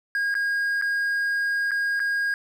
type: tone with dropouts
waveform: triangle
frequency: 1630 Hz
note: G#6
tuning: 33 cents flat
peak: -20 dBFS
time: 0.15-2.34 s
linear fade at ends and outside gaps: 1 ms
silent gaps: 0.342-0.351 / 0.814-0.822 / 1.709-1.716 / 1.995-2.001 s
effects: none